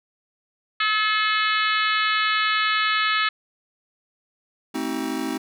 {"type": "harmonic tone", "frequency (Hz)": 430, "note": "A4", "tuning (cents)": -40, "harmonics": [3, 4, 5, 6, 7, 8, 9, 10], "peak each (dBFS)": [-23, -25, -27, -29, -30, -31, -32, -33], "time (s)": [0.8, 3.29], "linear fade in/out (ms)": 5}
{"type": "chord", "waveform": "square", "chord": "A diminished seventh", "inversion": "none", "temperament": "just", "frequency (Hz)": [220, 264, 316.8, 380.2], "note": ["A3", "C4", "Eb4", "Gb4"], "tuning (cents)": [0, 16, 31, 47], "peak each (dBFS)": [-34, -29, -30, -34], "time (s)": [4.74, 5.38], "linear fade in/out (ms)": 10}
{"effects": []}